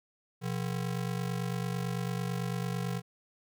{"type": "ring-modulated tone", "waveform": "square", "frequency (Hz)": 149.4, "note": "D3", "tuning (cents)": 30, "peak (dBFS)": -29, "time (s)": [0.41, 3.02], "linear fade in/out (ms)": 50, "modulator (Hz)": 24.5, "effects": []}